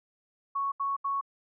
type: tone bursts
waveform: sine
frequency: 1108.7 Hz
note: C#6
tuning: in tune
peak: -27 dBFS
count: 3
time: 0.55-1.212 s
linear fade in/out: 10 ms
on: 170 ms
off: 76 ms
effects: none